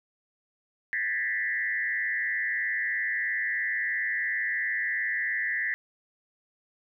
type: tone with frequency modulation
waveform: sine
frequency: 1864.7 Hz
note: A#6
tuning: in tune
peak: -26 dBFS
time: 0.93-5.74 s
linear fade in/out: 0 ms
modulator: 103 Hz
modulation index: 1.7
effects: none